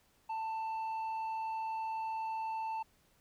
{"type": "tone with tanh clipping", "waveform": "sine", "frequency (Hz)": 888, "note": "A5", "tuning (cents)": 16, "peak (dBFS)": -36, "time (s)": [0.29, 2.83], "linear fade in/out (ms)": 10, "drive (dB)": 5, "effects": ["pink hiss -70 dBFS RMS until 3.2 s"]}